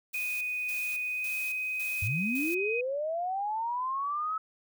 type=noise with tremolo; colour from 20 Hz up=blue; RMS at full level=-42 dBFS; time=0.13-2.55 s; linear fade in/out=10 ms; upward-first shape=square; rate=1.8 Hz; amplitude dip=70%
type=tone with pitch glide; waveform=sine; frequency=2489 to 2512 Hz; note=D#7 to D#7; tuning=0 to +16 cents; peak=-30 dBFS; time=0.14-2.81 s; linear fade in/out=5 ms; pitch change=+16 cents; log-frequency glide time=1.02-1.36 s
type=linear sweep; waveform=sine; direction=up; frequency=87.31 to 1300 Hz; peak=-29 dBFS; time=2.02-4.38 s; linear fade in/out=5 ms
effects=none